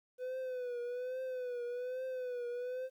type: tone with vibrato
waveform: triangle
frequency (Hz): 499.5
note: B4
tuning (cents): +20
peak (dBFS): -35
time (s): 0.18-2.9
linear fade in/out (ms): 50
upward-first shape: triangle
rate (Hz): 1.2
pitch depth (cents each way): 76
effects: 12-bit